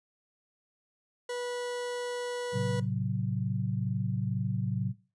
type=tone; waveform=40% pulse; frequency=488.7 Hz; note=B4; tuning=18 cents flat; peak=-32 dBFS; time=1.29-2.8 s; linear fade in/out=5 ms
type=chord; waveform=sine; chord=F# diminished; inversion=first; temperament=just; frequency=111 / 133.2 / 185 Hz; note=A2 / C3 / F#3; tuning=+16 / +31 / 0 cents; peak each=-32 dBFS; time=2.52-4.94 s; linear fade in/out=50 ms
effects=noise-tail reverb RT60 0.3 s tail -18 dB re dry + resampled to 22050 Hz